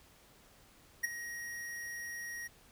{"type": "tone with ADSR envelope", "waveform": "square", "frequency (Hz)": 1887, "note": "A#6", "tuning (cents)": 21, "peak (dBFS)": -28, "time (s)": [1.03, 2.48], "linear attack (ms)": 14, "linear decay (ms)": 16, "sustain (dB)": -13, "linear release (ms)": 15, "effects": ["pink hiss -62 dBFS RMS until 2.71 s"]}